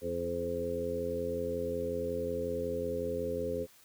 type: harmonic tone with a mistuned harmonic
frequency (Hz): 85.4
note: F2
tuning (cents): -38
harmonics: 1 / 2 / 3 / 4 / 5 / 6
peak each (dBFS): -43 / -44 / -41 / -45 / -36 / -35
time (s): 0.01-3.67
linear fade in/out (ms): 50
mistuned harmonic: 6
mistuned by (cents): +19
effects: white hiss -60 dBFS RMS until 3.84 s